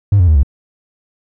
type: tone with pitch steps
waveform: triangle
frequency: 100.7 / 88.68 / 78.1 / 68.78 Hz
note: G2 / F2 / D#2 / C#2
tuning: +47 / +27 / +7 / -13 cents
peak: -3 dBFS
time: 0.12-0.432 s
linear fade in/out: 5 ms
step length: 78 ms
effects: tanh soft clip ceiling -2 dBFS